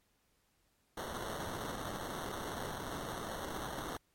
white noise with sample-and-hold, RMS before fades -41 dBFS, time 0.97-3.97 s, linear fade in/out 5 ms, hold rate 2450 Hz, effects pink hiss -75 dBFS RMS until 4.14 s + MP3 64 kbps

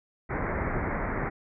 pink low-pass noise, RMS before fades -30 dBFS, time 0.29-1.3 s, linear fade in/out 20 ms, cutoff 2200 Hz, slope 96 dB/octave, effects none

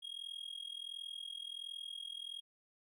triangle tone with amplitude modulation, 3272 Hz, G#7, 26 cents flat, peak -38 dBFS, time 0.02-2.41 s, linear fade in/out 20 ms, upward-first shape sine, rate 41.4 Hz, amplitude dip 90%, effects none

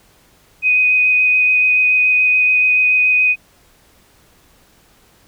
sine tone with vibrato, 2500 Hz, D#7, 8 cents sharp, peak -10 dBFS, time 0.62-3.36 s, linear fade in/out 50 ms, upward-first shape sine, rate 7 Hz, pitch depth 10 cents each way, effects pink hiss -52 dBFS RMS until 5.27 s

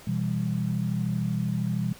sine chord, E minor, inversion second, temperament just, 123.61 / 164.81 / 197.78 Hz, B2 / E3 / G3, +2 / 0 / +16 cents, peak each -29 dBFS, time 0.07-1.93 s, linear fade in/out 5 ms, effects pink hiss -49 dBFS RMS until 1.99 s

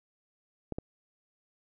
clicks, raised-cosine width 2 ms, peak -21 dBFS, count 2, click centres 0.723 / 0.785 s, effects none

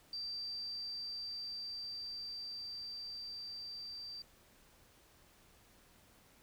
sine tone with level ramp, 4677 Hz, D8, 8 cents flat, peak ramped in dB -39 to -44 dBFS, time 0.13-4.22 s, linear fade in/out 2 ms, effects pink hiss -65 dBFS RMS until 6.42 s

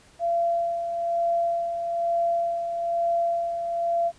sine tone with tremolo, 682 Hz, F5, 41 cents flat, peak -20 dBFS, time 0.19-4.12 s, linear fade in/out 50 ms, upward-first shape sine, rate 1.1 Hz, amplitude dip 50%, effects pink hiss -55 dBFS RMS until 4.18 s + resampled to 22050 Hz

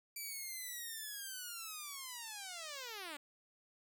5% pulse linear sweep, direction down, 2338 to 277.2 Hz, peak -33 dBFS, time 0.16-3.17 s, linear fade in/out 5 ms, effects 12-bit

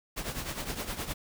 pink noise with tremolo, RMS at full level -33 dBFS, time 0.16-1.14 s, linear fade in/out 20 ms, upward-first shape triangle, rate 9.7 Hz, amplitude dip 75%, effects none

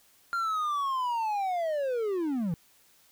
triangle linear sweep, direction down, 1396.9 to 155.56 Hz, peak -25 dBFS, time 0.33-2.54 s, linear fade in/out 0 ms, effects white hiss -62 dBFS RMS until 3.11 s

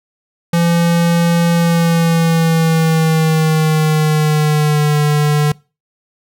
square tone with pitch glide, 170 to 148.85 Hz, F3 to D3, -46 to +24 cents, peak -11 dBFS, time 0.53-5.52 s, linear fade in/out 5 ms, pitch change -230 cents, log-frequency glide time 1.53-4.99 s, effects noise-tail reverb RT60 0.3 s tail -23 dB re dry

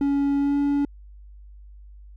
triangle tone with pitch glide, 281.1 to 284.7 Hz, C#4 to C#4, +24 to +46 cents, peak -17 dBFS, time 0.01-0.85 s, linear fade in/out 2 ms, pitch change +22 cents, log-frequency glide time 0.38-0.57 s, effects added 50 Hz sine -42 dBFS peak until 2.16 s

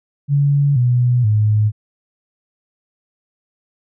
sine tone with pitch steps, 142.3 / 123.17 / 106.6 Hz, C#3 / B2 / G#2, +46 / -4 / +46 cents, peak -11 dBFS, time 0.28-1.72 s, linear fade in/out 50 ms, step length 480 ms, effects none

